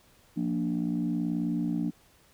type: chord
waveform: sine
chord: Bb major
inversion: second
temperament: equal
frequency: 174.61 / 233.1 / 293.7 Hz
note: F3 / Bb3 / D4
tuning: 0 / 0 / 0 cents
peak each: -30 dBFS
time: 0.36-1.91 s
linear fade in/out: 20 ms
effects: tanh soft clip ceiling -20 dBFS + pink hiss -61 dBFS RMS until 2.33 s